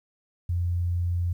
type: tone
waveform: sine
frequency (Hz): 87.4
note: F2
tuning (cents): +2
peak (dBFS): -23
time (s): 0.49-1.33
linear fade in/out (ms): 5
effects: 10-bit